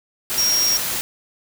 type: tone in noise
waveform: sine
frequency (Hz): 5600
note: F8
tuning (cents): +4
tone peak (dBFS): -16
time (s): 0.38-0.77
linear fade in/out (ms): 0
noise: white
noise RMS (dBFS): -24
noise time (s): 0.3-1.01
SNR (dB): +5
effects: none